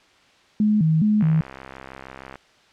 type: tone with vibrato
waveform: sine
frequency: 183.3 Hz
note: F#3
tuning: 16 cents flat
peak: -15 dBFS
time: 0.6-1.41 s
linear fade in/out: 2 ms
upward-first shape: square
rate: 2.4 Hz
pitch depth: 250 cents each way
type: click train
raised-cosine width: 0.5 ms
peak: -22 dBFS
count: 77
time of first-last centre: 1.21-2.356 s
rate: 66.3 Hz
effects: white hiss -55 dBFS RMS until 2.72 s + low-pass 4000 Hz 12 dB/octave